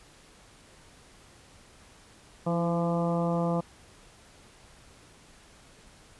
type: harmonic tone with a mistuned harmonic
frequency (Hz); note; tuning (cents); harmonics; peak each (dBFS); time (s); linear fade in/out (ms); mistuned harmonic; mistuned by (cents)
170.5; F3; -41; 1 / 2 / 3 / 4 / 5 / 6 / 7; -27 / -35 / -31 / -34 / -38 / -39 / -40; 2.46-3.61; 10; 2; -43
effects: pink hiss -55 dBFS RMS until 6.19 s + resampled to 24000 Hz